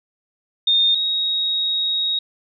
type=tone pair in turn; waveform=sine; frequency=3657 / 3775 Hz; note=A#7 / A#7; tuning=-34 / +21 cents; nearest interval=minor second; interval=55 cents; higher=second; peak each=-13 / -18 dBFS; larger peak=first; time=0.67-0.95 / 0.95-2.19 s; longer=second; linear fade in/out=5 ms; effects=none